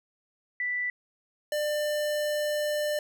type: tone pair in turn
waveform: sine / square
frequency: 1975.5 / 596.6 Hz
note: B6 / D5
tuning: 0 / +27 cents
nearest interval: octave + major sixth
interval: 2073 cents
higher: first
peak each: -27 / -27 dBFS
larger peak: neither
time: 0.6-0.9 / 1.52-2.99 s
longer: second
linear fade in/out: 2 ms
effects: none